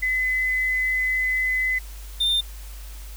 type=tone pair in turn; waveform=sine / triangle; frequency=2024 / 3606 Hz; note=B6 / A7; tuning=+42 / +42 cents; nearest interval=minor seventh; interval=1000 cents; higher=second; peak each=-20 / -17 dBFS; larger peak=second; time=0.02-1.79 / 2.2-2.41 s; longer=first; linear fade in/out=10 ms; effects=added 50 Hz sine -35 dBFS peak until 3.16 s + white hiss -46 dBFS RMS until 3.16 s